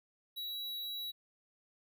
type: tone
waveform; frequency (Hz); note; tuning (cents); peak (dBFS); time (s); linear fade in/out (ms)
square; 3901; B7; -22; -39; 0.36-1.12; 20
effects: none